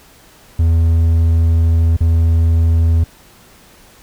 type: tone with dropouts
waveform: triangle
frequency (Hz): 82.41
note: E2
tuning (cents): 0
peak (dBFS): -7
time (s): 0.59-3.04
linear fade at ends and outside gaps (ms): 5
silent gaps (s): 1.967-2.006
effects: pink hiss -45 dBFS RMS until 4.02 s